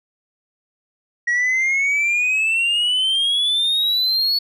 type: exponential sweep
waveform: sine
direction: up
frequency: 1901 to 4435 Hz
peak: -13 dBFS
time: 1.27-4.39 s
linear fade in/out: 10 ms
effects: tanh soft clip ceiling -15 dBFS